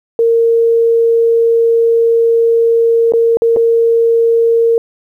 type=tone with dropouts; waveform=sine; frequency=460.8 Hz; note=A#4; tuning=20 cents flat; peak=-7 dBFS; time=0.19-4.78 s; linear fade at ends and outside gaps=1 ms; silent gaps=3.122-3.136 / 3.371-3.42 / 3.563-3.569 s; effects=8-bit